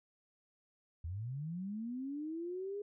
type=linear sweep; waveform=sine; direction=up; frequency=76.7 to 415.3 Hz; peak=-38 dBFS; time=1.04-2.82 s; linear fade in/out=5 ms; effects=none